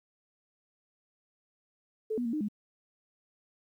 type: tone with pitch steps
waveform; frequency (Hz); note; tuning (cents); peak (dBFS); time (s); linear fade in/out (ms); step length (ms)
sine; 436.5 / 243.7 / 231.4 / 305.4 / 208.8; A4 / B3 / A#3 / D#4 / G#3; -14 / -23 / -13 / -32 / +10; -29; 2.1-2.485; 10; 77
effects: 11-bit